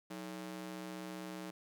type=ring-modulated tone; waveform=sawtooth; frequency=250.1 Hz; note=B3; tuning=22 cents sharp; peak=-36 dBFS; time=0.1-1.51 s; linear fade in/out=10 ms; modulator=67.6 Hz; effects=none